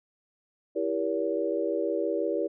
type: chord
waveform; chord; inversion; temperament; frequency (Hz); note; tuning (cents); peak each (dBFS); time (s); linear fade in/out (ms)
sine; E diminished seventh; none; just; 329.6 / 395.6 / 474.7 / 569.6; E4 / G4 / Bb4 / Db5; 0 / +16 / +31 / +47; -31; 0.75-2.48; 20
effects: none